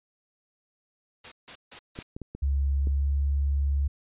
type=noise bursts; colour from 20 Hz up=white; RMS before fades=-41 dBFS; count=4; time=1.24-2.028 s; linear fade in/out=5 ms; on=77 ms; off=160 ms
type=clicks; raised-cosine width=3 ms; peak=-24 dBFS; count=5; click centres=1.989 / 2.165 / 2.217 / 2.35 / 2.872 s
type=tone with pitch glide; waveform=sine; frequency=69.3 to 70.15 Hz; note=C#2 to C#2; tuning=0 to +21 cents; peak=-22 dBFS; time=2.42-3.88 s; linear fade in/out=10 ms; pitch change=+21 cents; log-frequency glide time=2.92-3.06 s
effects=resampled to 8000 Hz